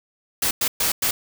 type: noise bursts at uneven times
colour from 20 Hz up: white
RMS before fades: -21 dBFS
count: 4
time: 0.42-0.51 / 0.61-0.68 / 0.8-0.92 / 1.02-1.11 s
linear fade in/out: 5 ms
effects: none